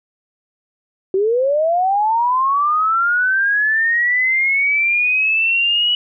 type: linear sweep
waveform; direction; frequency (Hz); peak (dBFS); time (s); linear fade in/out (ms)
sine; up; 370 to 2946; -13; 1.14-5.95; 2
effects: none